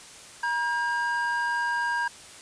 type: tone pair together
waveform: triangle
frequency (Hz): 952 / 1610.3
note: A#5 / G6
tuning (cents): +36 / +46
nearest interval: major sixth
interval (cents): 910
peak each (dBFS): -26 / -25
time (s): 0.43-2.08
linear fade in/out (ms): 5
effects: white hiss -46 dBFS RMS until 2.41 s + resampled to 22050 Hz